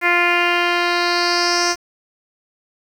10% pulse tone with low-pass filter sweep, 349.2 Hz, F4, in tune, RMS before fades -17 dBFS, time 0.01-1.76 s, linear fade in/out 50 ms, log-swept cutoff 2200 to 6100 Hz, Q 4.1, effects 7-bit

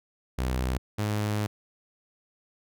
sawtooth tone pair in turn, 63.5 / 105.17 Hz, B1 / G#2, +49 / +22 cents, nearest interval major sixth, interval 873 cents, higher second, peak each -22 / -22 dBFS, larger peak neither, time 0.38-0.78 / 0.98-1.47 s, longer second, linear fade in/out 10 ms, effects none

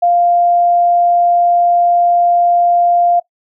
sine tone, 698 Hz, F5, 1 cent flat, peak -8 dBFS, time 0.02-3.2 s, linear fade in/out 10 ms, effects noise-tail reverb RT60 0.1 s tail -20 dB re dry

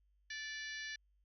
harmonic tone with a mistuned harmonic, 583 Hz, D5, 13 cents flat, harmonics 3 / 4 / 5 / 6 / 7 / 8 / 9 / 10, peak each -44 / -52 / -54 / -54 / -52 / -55 / -59 / -55 dBFS, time 0.3-0.96 s, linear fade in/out 5 ms, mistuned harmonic 9, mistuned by +54 cents, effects added 50 Hz sine -70 dBFS peak until 1.24 s

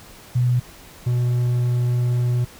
sine / triangle tone pair in turn, 123.47 / 122.33 Hz, B2 / B2, 0 / -16 cents, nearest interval unison, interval 16 cents, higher first, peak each -15 dBFS, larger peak neither, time 0.35-0.6 / 1.06-2.45 s, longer second, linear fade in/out 10 ms, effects pink hiss -44 dBFS RMS until 2.59 s

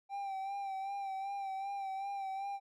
triangle tone with vibrato, 784 Hz, G5, in tune, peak -35 dBFS, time 0.09-2.6 s, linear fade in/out 50 ms, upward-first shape sine, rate 2.6 Hz, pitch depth 38 cents each way, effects none

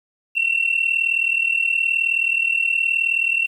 sine tone pair together, 2695 / 2734 Hz, E7 / F7, +38 / -37 cents, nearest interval unison, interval 25 cents, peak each -19 dBFS, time 0.35-3.47 s, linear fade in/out 20 ms, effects tanh soft clip ceiling -10 dBFS + 9-bit

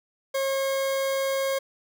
40% pulse tone, 541 Hz, C#5, 42 cents flat, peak -23 dBFS, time 0.34-1.59 s, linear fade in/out 10 ms, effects none

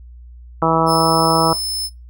harmonic tone, 162.9 Hz, E3, 20 cents flat, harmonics 1 / 2 / 3 / 4 / 5 / 6 / 7 / 8, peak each -21 / -21 / -21 / -21 / -21 / -21 / -21 / -21 dBFS, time 0.62-1.53 s, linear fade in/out 2 ms
sawtooth tone, 5240 Hz, E8, 11 cents flat, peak -18 dBFS, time 0.86-1.9 s, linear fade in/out 50 ms
effects noise-tail reverb RT60 0.2 s tail -18 dB re dry + added 60 Hz sine -36 dBFS peak until 2.09 s

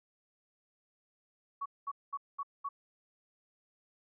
sine tone bursts, 1120 Hz, C#6, 18 cents sharp, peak -34 dBFS, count 5, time 1.61-2.69 s, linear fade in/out 10 ms, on 48 ms, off 210 ms, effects none

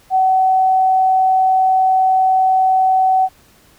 sine tone, 755 Hz, F#5, 35 cents sharp, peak -10 dBFS, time 0.1-3.29 s, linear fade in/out 50 ms, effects pink hiss -50 dBFS RMS until 3.78 s

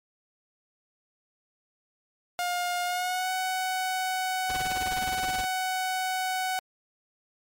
sawtooth tone with pitch glide, 710 to 747 Hz, F5 to F#5, +28 to +16 cents, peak -23 dBFS, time 2.39-6.59 s, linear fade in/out 0 ms, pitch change +88 cents, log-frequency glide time 2.84-3.31 s
pink noise with tremolo, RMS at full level -34 dBFS, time 4.49-5.45 s, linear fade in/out 10 ms, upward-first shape sine, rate 19 Hz, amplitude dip 90%
effects MP3 64 kbps

